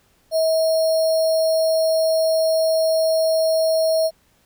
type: tone with sample-and-hold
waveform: sine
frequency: 643 Hz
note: E5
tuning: 43 cents flat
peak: -15 dBFS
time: 0.31-4.11 s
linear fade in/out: 50 ms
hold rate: 4900 Hz
effects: pink hiss -60 dBFS RMS until 4.45 s